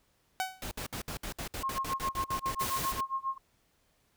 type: tone with exponential decay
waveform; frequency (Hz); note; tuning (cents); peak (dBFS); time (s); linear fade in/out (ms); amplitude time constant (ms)
sawtooth; 753; F#5; +30; -23; 0.4-0.65; 0; 53
type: noise bursts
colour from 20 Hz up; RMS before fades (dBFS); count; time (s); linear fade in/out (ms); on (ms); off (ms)
pink; -38; 16; 0.62-3.007; 2; 92; 61
type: tone with tremolo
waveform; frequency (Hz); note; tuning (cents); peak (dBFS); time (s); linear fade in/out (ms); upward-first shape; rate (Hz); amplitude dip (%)
sine; 1072; C6; +42; -28; 1.63-3.38; 5; sine; 7.4; 95
type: noise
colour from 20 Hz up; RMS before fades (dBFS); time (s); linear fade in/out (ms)
white; -37; 2.59-2.93; 20
effects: pink hiss -71 dBFS RMS until 4.16 s